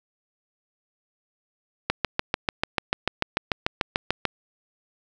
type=click train; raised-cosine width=0.3 ms; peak=-5 dBFS; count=17; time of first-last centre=1.9-4.253 s; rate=6.8 Hz; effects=none